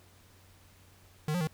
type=tone with pitch steps; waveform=square; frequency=152.8 / 178.5 / 156.9 Hz; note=D#3 / F3 / D#3; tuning=-31 / +38 / +15 cents; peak=-29 dBFS; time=1.28-1.472 s; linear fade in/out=2 ms; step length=64 ms; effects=added 92 Hz sine -60 dBFS peak until 1.53 s + pink hiss -61 dBFS RMS until 1.53 s